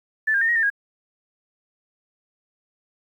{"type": "tone with pitch steps", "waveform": "sine", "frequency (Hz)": [1753, 1608, 1821, 1888, 1803, 1638], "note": ["A6", "G6", "A#6", "A#6", "A6", "G#6"], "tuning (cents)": [-7, 44, -41, 22, 42, -24], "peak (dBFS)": -17, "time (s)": [0.27, 0.702], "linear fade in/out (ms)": 10, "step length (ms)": 72, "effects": ["9-bit"]}